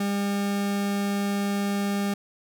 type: tone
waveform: 40% pulse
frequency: 200.9 Hz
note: G3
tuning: 43 cents sharp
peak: -23 dBFS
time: 0-2.14 s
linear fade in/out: 5 ms
effects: none